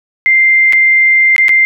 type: tone with dropouts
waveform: sine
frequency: 2093 Hz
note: C7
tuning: in tune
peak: -5 dBFS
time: 0.26-1.65 s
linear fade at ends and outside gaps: 0 ms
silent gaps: 0.725-0.732 / 1.363-1.381 / 1.483-1.492 s
effects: none